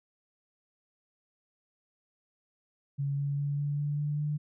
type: tone with pitch steps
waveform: sine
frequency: 140.4 / 141.79 / 143.18 / 144.6 / 146.02 / 147.47 / 148.92 Hz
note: C#3 / C#3 / D3 / D3 / D3 / D3 / D3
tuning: +22 / +40 / -44 / -27 / -10 / +8 / +24 cents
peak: -28 dBFS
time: 2.98-4.38 s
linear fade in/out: 20 ms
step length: 200 ms
effects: none